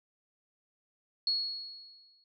sine tone with exponential decay, 4338 Hz, C#8, 38 cents flat, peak -25 dBFS, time 1.27-2.24 s, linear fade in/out 2 ms, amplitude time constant 210 ms, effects none

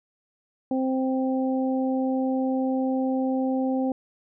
harmonic tone, 261.6 Hz, C4, in tune, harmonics 1 / 2 / 3, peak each -23 / -29 / -33 dBFS, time 0.71-3.92 s, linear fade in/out 2 ms, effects none

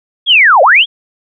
sine linear two-way sweep, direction down then up, 3417 to 499.3 to 3417 Hz, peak -3 dBFS, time 0.26-0.86 s, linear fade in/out 50 ms, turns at 0.62 s, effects none

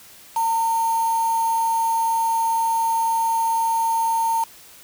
sine tone with quantisation, 911 Hz, A#5, 40 cents flat, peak -18 dBFS, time 0.36-4.44 s, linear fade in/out 5 ms, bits 5, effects white hiss -46 dBFS RMS until 4.83 s

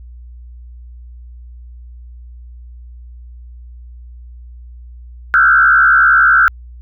sine tone with frequency modulation, 1451 Hz, F#6, 34 cents flat, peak -6 dBFS, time 5.34-6.48 s, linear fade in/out 0 ms, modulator 69.1 Hz, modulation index 1.8, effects added 60 Hz sine -32 dBFS peak until 6.81 s

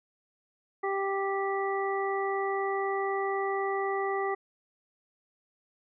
harmonic tone, 392 Hz, G4, in tune, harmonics 1 / 2 / 3 / 5, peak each -30 / -33 / -35 / -37 dBFS, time 0.83-4.35 s, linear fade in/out 10 ms, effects none

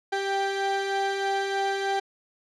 30% pulse tone pair together, 392 / 787.2 Hz, G4 / G5, 0 / +7 cents, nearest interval octave, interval 1207 cents, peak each -25 dBFS, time 0.12-2 s, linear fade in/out 10 ms, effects low-pass 5000 Hz 12 dB/octave

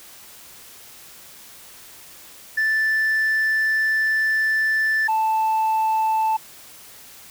sine tone pair in turn, 1760 / 880 Hz, A6 / A5, 0 / 0 cents, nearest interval octave, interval 1200 cents, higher first, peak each -15 / -15 dBFS, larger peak neither, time 2.57-5.08 / 5.08-6.37 s, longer first, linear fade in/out 10 ms, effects tanh soft clip ceiling -16 dBFS + white hiss -44 dBFS RMS until 7.3 s

